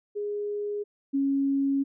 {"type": "tone pair in turn", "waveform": "sine", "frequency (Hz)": [412.9, 275.6], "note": ["G#4", "C#4"], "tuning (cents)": [-10, -10], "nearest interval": "perfect fifth", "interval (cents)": 700, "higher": "first", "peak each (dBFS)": [-28, -22], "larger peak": "second", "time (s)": [[0.15, 0.84], [1.13, 1.84]], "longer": "second", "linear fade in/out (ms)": 20, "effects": []}